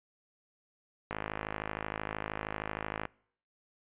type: click train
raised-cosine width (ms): 0.5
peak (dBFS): -19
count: 104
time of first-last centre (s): 1.11-3.053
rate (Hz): 53
effects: noise-tail reverb RT60 0.6 s tail -24 dB re dry + resampled to 8000 Hz